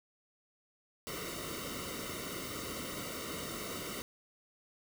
pink noise with comb filter, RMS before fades -41 dBFS, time 1.07-4.02 s, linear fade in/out 0 ms, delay 1.2 ms, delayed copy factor -0.9, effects none

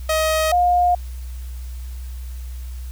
sawtooth / sine tone pair in turn, 630 / 711.2 Hz, D#5 / F5, +21 / +31 cents, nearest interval major second, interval 210 cents, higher second, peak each -13 dBFS, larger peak neither, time 0.09-0.52 / 0.52-0.95 s, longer neither, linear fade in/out 5 ms, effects added 62 Hz sine -28 dBFS peak until 2.91 s + white hiss -48 dBFS RMS until 2.91 s

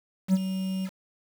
triangle tone with ADSR envelope, 189.1 Hz, F#3, 38 cents sharp, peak -14 dBFS, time 0.28-0.9 s, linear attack 56 ms, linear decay 38 ms, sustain -11 dB, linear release 55 ms, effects 7-bit

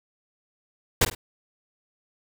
pink noise with echo, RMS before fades -18 dBFS, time 1.01-1.05 s, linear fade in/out 5 ms, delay 50 ms, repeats 2, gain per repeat -11 dB, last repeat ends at 1.15 s, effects none

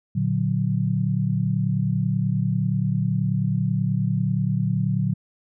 sine chord, Bb augmented, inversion none, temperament equal, 116.54 / 146.83 / 185 Hz, Bb2 / D3 / F#3, 0 / 0 / 0 cents, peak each -24 dBFS, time 0.15-5.14 s, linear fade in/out 10 ms, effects none

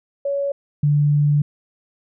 sine tone pair in turn, 561 / 146.54 Hz, C#5 / D3, +21 / -3 cents, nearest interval octave + major seventh, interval 2324 cents, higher first, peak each -19 / -13 dBFS, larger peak second, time 0.25-0.52 / 0.83-1.42 s, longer second, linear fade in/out 5 ms, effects none

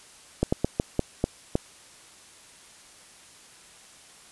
slowing click train, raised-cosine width 2 ms, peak -8 dBFS, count 7, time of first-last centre 0.43-1.554 s, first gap 95 ms, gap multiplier 1.27, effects white hiss -51 dBFS RMS until 4.31 s + resampled to 24000 Hz

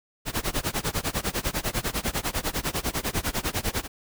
pink noise with tremolo, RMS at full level -25 dBFS, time 0.25-3.88 s, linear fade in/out 50 ms, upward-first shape sine, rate 10 Hz, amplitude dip 95%, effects none

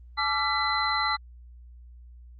sine tone cluster, 859 / 1167 / 1363 / 1994 / 4059 Hz, A5 / D6 / F6 / B6 / B7, -42 / -11 / -43 / +16 / +47 cents, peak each -30 dBFS, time 0.17-1.17 s, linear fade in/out 20 ms, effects added 60 Hz sine -45 dBFS peak until 2.39 s + Opus 32 kbps

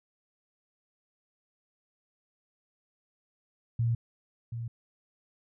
sine tone with echo, 116.54 Hz, A#2, in tune, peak -24 dBFS, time 3.79-3.95 s, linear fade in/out 5 ms, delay 730 ms, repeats 1, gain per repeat -9 dB, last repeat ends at 4.68 s, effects none

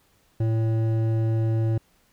triangle tone with hard clipping, 112 Hz, A2, 31 cents sharp, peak -22 dBFS, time 0.4-1.78 s, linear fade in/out 5 ms, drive 14 dB, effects pink hiss -63 dBFS RMS until 2.12 s

